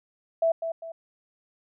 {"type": "tone with echo", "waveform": "sine", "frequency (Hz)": 659.3, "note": "E5", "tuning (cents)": 0, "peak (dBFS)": -19, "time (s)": [0.42, 0.52], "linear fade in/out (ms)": 5, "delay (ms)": 200, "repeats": 2, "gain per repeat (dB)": -8, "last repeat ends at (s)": 0.92, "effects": []}